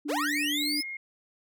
sine tone, 293.7 Hz, D4, in tune, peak -31 dBFS, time 0.05-0.81 s, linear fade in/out 10 ms
40% pulse linear sweep, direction up, 312.9 to 5274 Hz, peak -27 dBFS, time 0.08-0.83 s, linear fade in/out 20 ms
sine tone with pitch glide, 1864.7 to 2142 Hz, A#6 to C7, 0 to +40 cents, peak -34 dBFS, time 0.16-0.97 s, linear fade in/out 5 ms, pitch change +240 cents, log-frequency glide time 0.48-0.59 s
effects none

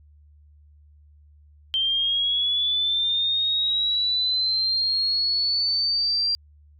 sine linear sweep, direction up, 3134 to 4746 Hz, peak -20 dBFS, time 1.74-6.35 s, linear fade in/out 0 ms, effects added 74 Hz sine -50 dBFS peak until 6.79 s

